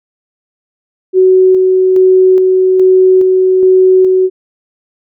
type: tone with tremolo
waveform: sine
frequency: 373.4 Hz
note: F#4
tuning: 16 cents sharp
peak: -3 dBFS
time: 1.13-4.3 s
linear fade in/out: 50 ms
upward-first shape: square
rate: 1.2 Hz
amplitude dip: 25%
effects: none